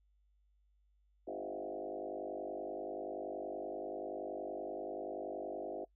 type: tone with frequency modulation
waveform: sine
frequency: 511 Hz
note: C5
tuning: 41 cents flat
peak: -39 dBFS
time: 1.27-5.85 s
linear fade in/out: 10 ms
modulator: 50.5 Hz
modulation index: 4
effects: noise-tail reverb RT60 0.1 s tail -23 dB re dry + added 50 Hz sine -69 dBFS peak until 5.95 s